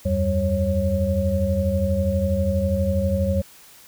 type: tone cluster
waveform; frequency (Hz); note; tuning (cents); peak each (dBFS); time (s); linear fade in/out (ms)
sine; 79.4 / 91.7 / 193.6 / 548; D#2 / F#2 / G3 / C#5; +36 / -15 / -21 / -20; -24; 0.05-3.42; 10
effects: white hiss -48 dBFS RMS until 3.87 s